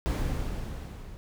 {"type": "noise with level ramp", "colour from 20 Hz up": "brown", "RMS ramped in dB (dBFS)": [-26, -44], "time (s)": [0.06, 1.17], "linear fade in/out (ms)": 0, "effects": []}